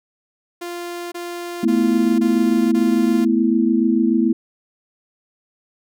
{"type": "tone bursts", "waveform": "sawtooth", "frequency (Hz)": 347.9, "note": "F4", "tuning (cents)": -7, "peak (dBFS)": -23, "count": 5, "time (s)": [0.61, 3.252], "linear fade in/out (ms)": 10, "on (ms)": 510, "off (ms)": 23}
{"type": "chord", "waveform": "sine", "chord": "A suspended second", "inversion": "none", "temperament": "equal", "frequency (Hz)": [220, 246.9, 329.6], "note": ["A3", "B3", "E4"], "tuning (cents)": [0, 0, 0], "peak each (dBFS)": -18, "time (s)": [1.63, 4.33], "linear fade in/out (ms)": 5}
{"effects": []}